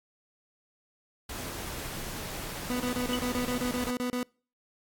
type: noise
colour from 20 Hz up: pink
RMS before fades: -38 dBFS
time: 1.29-3.91 s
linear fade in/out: 5 ms
type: tone bursts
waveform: 30% pulse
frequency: 247.7 Hz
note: B3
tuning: 5 cents sharp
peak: -26 dBFS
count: 12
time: 2.7-4.23 s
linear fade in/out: 0 ms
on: 100 ms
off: 30 ms
type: tone with exponential decay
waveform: sine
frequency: 2960 Hz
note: F#7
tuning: in tune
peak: -28 dBFS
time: 3.13-3.25 s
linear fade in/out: 2 ms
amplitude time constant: 26 ms
effects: noise-tail reverb RT60 0.4 s tail -26 dB re dry + AAC 64 kbps